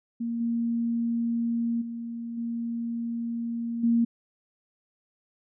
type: tone with level steps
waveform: sine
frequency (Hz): 233.1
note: A#3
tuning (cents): 0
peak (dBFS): -27 / -24 / -32 / -28 / -19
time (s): 0.2-4.05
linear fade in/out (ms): 10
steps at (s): 0.4 / 1.81 / 2.37 / 3.83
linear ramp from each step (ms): 10
effects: none